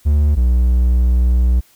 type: tone pair in turn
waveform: triangle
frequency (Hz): 73.7 / 61.28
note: D2 / B1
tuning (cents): +7 / -13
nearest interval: minor third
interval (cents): 320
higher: first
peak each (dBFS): -8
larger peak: neither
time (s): 0.05-0.36 / 0.36-1.61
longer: second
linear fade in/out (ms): 20
effects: white hiss -52 dBFS RMS until 1.75 s

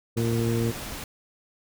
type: harmonic tone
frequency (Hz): 115.5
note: A#2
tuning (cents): -16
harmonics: 1 / 2 / 3 / 4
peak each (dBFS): -25 / -28 / -30 / -31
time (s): 0.16-0.72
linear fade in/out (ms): 20
type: noise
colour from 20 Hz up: pink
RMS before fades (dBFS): -36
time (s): 0.17-1.04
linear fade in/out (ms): 2
effects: none

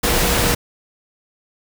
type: tone in noise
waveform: sine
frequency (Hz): 477.3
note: A#4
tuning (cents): +41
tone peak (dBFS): -25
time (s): 0.03-0.55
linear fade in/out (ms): 10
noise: pink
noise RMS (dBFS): -17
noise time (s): 0.03-0.55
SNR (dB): -11
effects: none

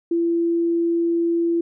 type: tone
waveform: sine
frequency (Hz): 337.8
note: E4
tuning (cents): +42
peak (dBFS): -17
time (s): 0.11-1.61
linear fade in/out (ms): 5
effects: none

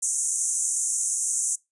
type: band-pass noise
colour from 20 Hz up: pink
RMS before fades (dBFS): -26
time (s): 0.02-1.56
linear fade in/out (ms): 10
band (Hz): 6200 to 10000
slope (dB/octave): 96
effects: noise-tail reverb RT60 0.2 s tail -23 dB re dry + resampled to 24000 Hz

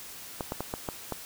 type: clicks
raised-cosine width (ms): 1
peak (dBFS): -17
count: 6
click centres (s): 0.408 / 0.521 / 0.606 / 0.739 / 0.888 / 1.123
effects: white hiss -44 dBFS RMS until 1.25 s

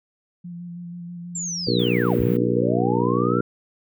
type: tone with vibrato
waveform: sine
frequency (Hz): 173.7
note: F3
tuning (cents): -9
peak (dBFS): -32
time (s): 0.44-2.21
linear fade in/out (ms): 10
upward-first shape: square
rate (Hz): 6.2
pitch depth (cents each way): 17
type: linear two-way sweep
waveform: sine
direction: down then up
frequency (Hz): 7480 to 55 to 1388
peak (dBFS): -26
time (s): 1.35-3.41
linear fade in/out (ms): 5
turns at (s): 2.2
type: harmonic tone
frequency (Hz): 60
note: B1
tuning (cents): -49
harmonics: 2 / 3 / 4 / 5 / 6 / 7 / 8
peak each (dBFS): -26 / -26 / -26 / -26 / -26 / -26 / -26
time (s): 1.67-3.41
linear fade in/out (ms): 5
type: band-stop noise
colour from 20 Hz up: white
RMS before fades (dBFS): -41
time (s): 1.79-2.37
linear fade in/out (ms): 5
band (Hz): 2600 to 16000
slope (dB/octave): 24
effects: none

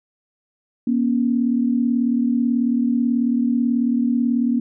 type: tone pair together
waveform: sine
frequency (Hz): 238.9 / 277.2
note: A#3 / C#4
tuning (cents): +43 / 0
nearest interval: minor third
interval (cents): 257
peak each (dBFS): -17 / -22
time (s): 0.87-4.6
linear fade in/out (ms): 5
effects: none

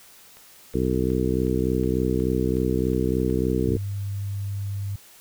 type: click train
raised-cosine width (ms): 0.3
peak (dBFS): -31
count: 9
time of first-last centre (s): 0.37-3.3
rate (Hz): 2.73
type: harmonic tone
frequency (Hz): 63.4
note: B1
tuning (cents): +46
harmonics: 1 / 2 / 3 / 4 / 5 / 6 / 7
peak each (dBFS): -28 / -28 / -28 / -28 / -28 / -28 / -28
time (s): 0.74-3.77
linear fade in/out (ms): 5
type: tone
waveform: sine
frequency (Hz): 99.8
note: G2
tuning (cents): +32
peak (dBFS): -26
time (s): 3.67-4.96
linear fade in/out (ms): 5
effects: white hiss -50 dBFS RMS until 5.2 s

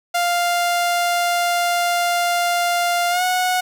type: tone with pitch glide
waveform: sawtooth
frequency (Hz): 698.5 to 733.2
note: F5 to F#5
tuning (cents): 0 to -16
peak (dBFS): -13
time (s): 0.14-3.61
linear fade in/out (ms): 10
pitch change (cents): +84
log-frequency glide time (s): 3.1-3.23
effects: 9-bit

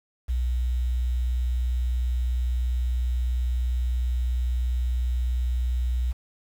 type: tone with quantisation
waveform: sine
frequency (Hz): 61.5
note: B1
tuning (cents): -7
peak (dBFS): -22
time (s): 0.28-6.13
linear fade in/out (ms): 20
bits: 8
effects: none

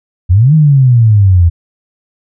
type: exponential two-way sweep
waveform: sine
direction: up then down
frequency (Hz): 82.41 to 160 to 82.41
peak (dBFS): -3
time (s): 0.29-1.5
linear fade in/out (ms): 20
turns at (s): 0.54
effects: none

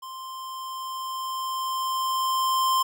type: tone with level ramp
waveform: square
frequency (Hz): 1046.5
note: C6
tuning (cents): 0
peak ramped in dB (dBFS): -37 to -20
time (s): 0.02-2.83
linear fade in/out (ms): 10
effects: none

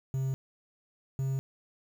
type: tone pair in turn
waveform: triangle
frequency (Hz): 133.1 / 134.18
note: C3 / C3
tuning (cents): +30 / +44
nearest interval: unison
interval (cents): 14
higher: second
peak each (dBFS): -26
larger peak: neither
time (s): 0.14-0.34 / 1.19-1.39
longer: neither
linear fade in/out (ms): 0
effects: 9-bit

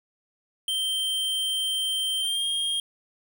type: tone with pitch glide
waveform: square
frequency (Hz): 3136 to 3230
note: G7 to G#7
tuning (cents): 0 to -49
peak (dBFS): -25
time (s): 0.68-2.8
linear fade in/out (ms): 2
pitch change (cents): +51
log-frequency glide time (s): 2.19-2.45
effects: none

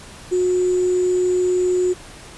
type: tone with sample-and-hold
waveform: sine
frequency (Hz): 363.4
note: F#4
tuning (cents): -31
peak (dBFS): -15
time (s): 0.31-1.94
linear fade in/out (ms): 20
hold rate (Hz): 7350
effects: pink hiss -40 dBFS RMS until 2.37 s + resampled to 24000 Hz

